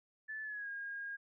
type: tone with pitch glide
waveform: sine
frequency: 1743 to 1626.3 Hz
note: A6 to G#6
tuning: -17 to -37 cents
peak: -40 dBFS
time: 0.28-1.17 s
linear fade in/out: 20 ms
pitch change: -120 cents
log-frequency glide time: 0.43-0.69 s
effects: none